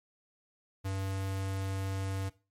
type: tone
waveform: square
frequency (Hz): 96.6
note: G2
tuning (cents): -25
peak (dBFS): -33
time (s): 0.84-2.3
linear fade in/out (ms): 20
effects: noise-tail reverb RT60 0.3 s tail -17 dB re dry + MP3 64 kbps